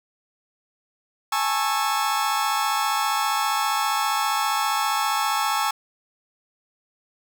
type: chord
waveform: 40% pulse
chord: A major seventh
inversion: third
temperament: just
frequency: 825 / 880 / 1100 / 1320 Hz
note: G#5 / A5 / C#6 / E6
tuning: -12 / 0 / -14 / +2 cents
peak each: -26 dBFS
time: 1.32-5.71 s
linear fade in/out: 5 ms
effects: none